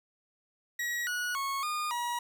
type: tone with pitch steps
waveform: 40% pulse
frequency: 1911 / 1461 / 1099 / 1218 / 959 Hz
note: A#6 / F#6 / C#6 / D#6 / A#5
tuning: +43 / -22 / -15 / -37 / +49 cents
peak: -30 dBFS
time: 0.79-2.19 s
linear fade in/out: 5 ms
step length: 280 ms
effects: 12-bit